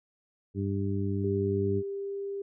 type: harmonic tone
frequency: 98.9 Hz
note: G2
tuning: 16 cents sharp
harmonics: 1 / 2 / 3 / 4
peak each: -30 / -33 / -35 / -36 dBFS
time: 0.54-1.83 s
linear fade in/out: 50 ms
type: tone with pitch glide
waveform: sine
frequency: 395.3 to 397.6 Hz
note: G4 to G4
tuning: +15 to +25 cents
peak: -32 dBFS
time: 1.24-2.42 s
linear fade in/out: 5 ms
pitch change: +10 cents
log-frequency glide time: 1.55-2.17 s
effects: none